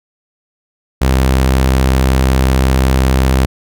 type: tone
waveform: sawtooth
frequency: 65.41 Hz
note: C2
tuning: in tune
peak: -5 dBFS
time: 1.01-3.46 s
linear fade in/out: 10 ms
effects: none